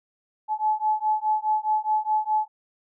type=beating tone pair; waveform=sine; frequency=857 / 861.8 Hz; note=A5 / A5; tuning=-46 / -36 cents; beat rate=4.8 Hz; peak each=-24 dBFS; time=0.48-2.48 s; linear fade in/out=50 ms; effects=none